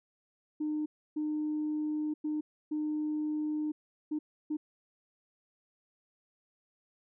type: tone bursts at uneven times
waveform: sine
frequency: 304 Hz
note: D#4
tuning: 40 cents flat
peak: -29 dBFS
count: 6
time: 0.6-0.86 / 1.16-2.14 / 2.24-2.41 / 2.71-3.72 / 4.11-4.19 / 4.5-4.57 s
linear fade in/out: 10 ms
effects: tanh soft clip ceiling -26 dBFS